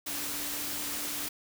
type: tone in noise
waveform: sine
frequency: 290.9 Hz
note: D4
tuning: 16 cents flat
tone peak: -46 dBFS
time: 0.06-1.29 s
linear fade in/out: 10 ms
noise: white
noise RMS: -35 dBFS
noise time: 0.06-1.29 s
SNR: -14 dB
effects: none